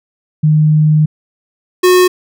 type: tone pair in turn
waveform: sine / square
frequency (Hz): 153.5 / 364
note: D#3 / F#4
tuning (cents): -23 / -28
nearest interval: octave + minor third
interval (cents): 1495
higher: second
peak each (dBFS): -6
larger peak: neither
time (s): 0.43-1.06 / 1.83-2.08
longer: first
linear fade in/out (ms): 10
effects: none